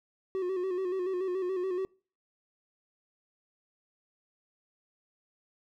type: tone with vibrato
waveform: triangle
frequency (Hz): 370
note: F#4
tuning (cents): 0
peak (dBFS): -27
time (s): 0.35-1.85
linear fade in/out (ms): 0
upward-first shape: square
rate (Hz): 7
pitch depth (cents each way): 51
effects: noise-tail reverb RT60 0.4 s tail -26 dB re dry